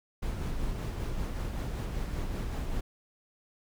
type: noise with tremolo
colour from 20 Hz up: brown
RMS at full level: -32 dBFS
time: 0.22-2.81 s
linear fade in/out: 10 ms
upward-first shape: sine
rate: 5.2 Hz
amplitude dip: 30%
effects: none